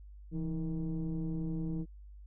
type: tone with frequency modulation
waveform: sine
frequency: 166.6 Hz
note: E3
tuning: 19 cents sharp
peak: -31 dBFS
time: 0.31-1.86 s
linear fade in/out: 50 ms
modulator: 151 Hz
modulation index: 1
effects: tanh soft clip ceiling -29 dBFS + added 50 Hz sine -48 dBFS peak until 2.26 s